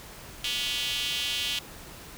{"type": "tone with high-pass filter", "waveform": "square", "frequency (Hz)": 131.4, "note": "C3", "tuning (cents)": 8, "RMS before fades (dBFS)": -30, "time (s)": [0.44, 1.59], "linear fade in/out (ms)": 2, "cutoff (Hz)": 3100, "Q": 4.2, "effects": ["pink hiss -45 dBFS RMS until 2.17 s"]}